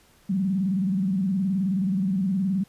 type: tone with vibrato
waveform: sine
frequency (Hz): 190.1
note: F#3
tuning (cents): +47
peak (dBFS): -21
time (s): 0.29-2.64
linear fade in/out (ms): 10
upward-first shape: square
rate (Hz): 19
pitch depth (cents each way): 99
effects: pink hiss -58 dBFS RMS until 2.68 s + resampled to 32000 Hz